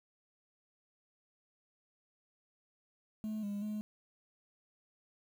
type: tone with pitch steps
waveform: sine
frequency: 215.8 / 203.3 / 212 Hz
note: A3 / G#3 / G#3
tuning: -33 / -37 / +36 cents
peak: -33 dBFS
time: 3.24-3.81 s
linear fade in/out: 0 ms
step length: 190 ms
effects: tanh soft clip ceiling -35 dBFS + 10-bit